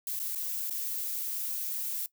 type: noise with dropouts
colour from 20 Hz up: violet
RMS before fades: -34 dBFS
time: 0.07-2.06 s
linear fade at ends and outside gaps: 1 ms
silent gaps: 0.192-0.199 / 0.35-0.357 / 0.698-0.708 s
effects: noise-tail reverb RT60 0.1 s tail -19 dB re dry